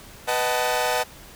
sawtooth chord, B dominant seventh, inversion none, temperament equal with one note detuned, 493.9 / 622.3 / 754.2 / 880 Hz, B4 / D#5 / F#5 / A5, 0 / 0 / +33 / 0 cents, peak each -23 dBFS, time 0.27-1.04 s, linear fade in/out 20 ms, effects pink hiss -45 dBFS RMS until 1.35 s

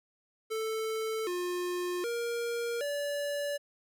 square tone with pitch steps, 441.3 / 356.4 / 470.1 / 576 Hz, A4 / F4 / A#4 / D5, +5 / +35 / +15 / -34 cents, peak -32 dBFS, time 0.5-3.58 s, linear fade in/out 20 ms, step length 770 ms, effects none

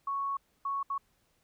sine tone bursts at uneven times, 1108.7 Hz, C#6, in tune, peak -30 dBFS, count 3, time 0.07-0.37 / 0.65-0.83 / 0.9-0.98 s, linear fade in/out 5 ms, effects pink hiss -72 dBFS RMS until 1.43 s

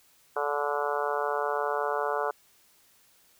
harmonic tone, 145.3 Hz, D3, 18 cents flat, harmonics 3 / 4 / 5 / 6 / 7 / 8 / 9 / 10, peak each -32 / -33 / -34 / -35 / -35 / -36 / -37 / -37 dBFS, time 0.36-2.31 s, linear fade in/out 5 ms, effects white hiss -62 dBFS RMS until 3.39 s

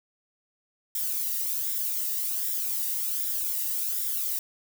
violet noise with flanger, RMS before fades -29 dBFS, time 0.95-4.39 s, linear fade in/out 2 ms, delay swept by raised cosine 0.56 to 1.07 ms, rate 1.3 Hz, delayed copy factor +0.55, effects none

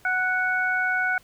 harmonic tone, 740 Hz, F#5, in tune, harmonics 1 / 2 / 3, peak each -29 / -22 / -31 dBFS, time 0.05-1.18 s, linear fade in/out 2 ms, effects pink hiss -56 dBFS RMS until 1.23 s

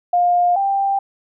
sine tone pair in turn, 707 / 789 Hz, F5 / G5, +21 / +11 cents, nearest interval major second, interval 190 cents, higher second, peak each -12 / -15 dBFS, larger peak first, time 0.13-0.56 / 0.56-0.99 s, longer neither, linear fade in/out 5 ms, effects none

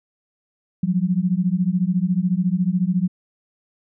sine beating tone pair, 174.61 / 188.61 Hz, F3 / F#3, 0 / +33 cents, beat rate 14 Hz, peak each -20 dBFS, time 0.83-3.08 s, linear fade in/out 5 ms, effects none

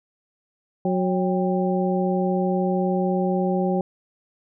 harmonic tone with a mistuned harmonic, 183.9 Hz, F#3, 10 cents flat, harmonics 1 / 2 / 3 / 4, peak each -22 / -25 / -27 / -28 dBFS, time 0.85-3.81 s, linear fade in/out 2 ms, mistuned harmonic 4, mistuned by +120 cents, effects none

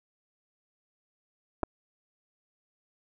clicks, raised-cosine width 1 ms, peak -14 / -16 dBFS, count 2, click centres 1.632 / 1.635 s, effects none

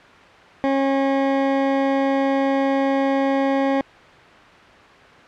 20% pulse tone, 272.5 Hz, C#4, 29 cents flat, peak -12 dBFS, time 0.64-3.81 s, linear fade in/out 0 ms, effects white hiss -44 dBFS RMS until 5.27 s + low-pass 2000 Hz 12 dB/octave

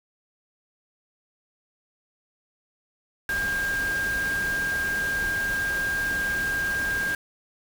sine tone in noise, 1605 Hz, G6, 40 cents sharp, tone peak -24 dBFS, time 3.29-7.15 s, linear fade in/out 2 ms, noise pink, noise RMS -35 dBFS, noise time 3.29-7.15 s, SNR +8 dB, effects none

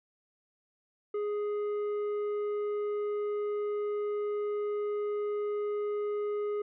sine tone with tanh clipping, 415.3 Hz, G#4, in tune, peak -31 dBFS, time 1.14-6.62 s, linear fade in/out 5 ms, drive 7 dB, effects none

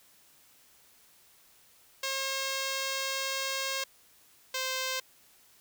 5% pulse tone pair in turn, 538 / 520.6 Hz, C5 / C5, +48 / -9 cents, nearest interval minor second, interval 57 cents, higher first, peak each -19 dBFS, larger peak neither, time 2.03-3.84 / 4.54-5 s, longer first, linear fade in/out 5 ms, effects white hiss -61 dBFS RMS until 5.6 s

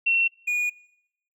sine / triangle tone pair in turn, 2717 / 2449 Hz, F7 / D#7, -48 / -28 cents, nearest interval major second, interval 180 cents, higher first, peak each -18 / -20 dBFS, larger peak first, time 0.06-0.28 / 0.47-0.7 s, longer second, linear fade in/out 10 ms, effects noise-tail reverb RT60 0.9 s tail -25 dB re dry

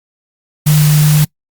sine tone in noise, 150.5 Hz, D3, 43 cents sharp, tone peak -6 dBFS, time 0.66-1.25 s, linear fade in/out 10 ms, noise white, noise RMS -19 dBFS, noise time 0.66-1.25 s, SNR +10 dB, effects noise-tail reverb RT60 0.1 s tail -25 dB re dry + Opus 48 kbps

